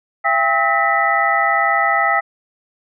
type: tone cluster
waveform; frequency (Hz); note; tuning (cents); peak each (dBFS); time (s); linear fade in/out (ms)
sine; 677 / 797 / 1289 / 1833 / 1975; E5 / G5 / E6 / A#6 / B6; +46 / +28 / -39 / -30 / 0; -21 / -19 / -18 / -25 / -18; 0.24-2.21; 20
effects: none